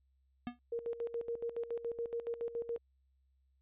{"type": "tone with exponential decay", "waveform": "square", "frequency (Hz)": 242.7, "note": "B3", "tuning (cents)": -30, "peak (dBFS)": -34, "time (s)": [0.47, 0.59], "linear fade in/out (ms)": 0, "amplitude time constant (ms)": 24}
{"type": "tone with tremolo", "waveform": "sine", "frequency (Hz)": 467.8, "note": "A#4", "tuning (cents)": 6, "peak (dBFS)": -34, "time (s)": [0.72, 2.78], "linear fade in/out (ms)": 5, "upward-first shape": "square", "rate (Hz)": 7.1, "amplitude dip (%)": 75}
{"effects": ["added 66 Hz sine -70 dBFS peak until 3.61 s", "resampled to 8000 Hz"]}